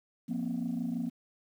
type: chord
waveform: sine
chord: F suspended fourth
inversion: none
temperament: equal with one note detuned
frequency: 174.61 / 235.4 / 261.6 Hz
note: F3 / Bb3 / C4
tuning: 0 / +17 / 0 cents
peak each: -36 / -32 / -35 dBFS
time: 0.28-1.1 s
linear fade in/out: 20 ms
effects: tanh soft clip ceiling -26 dBFS + 10-bit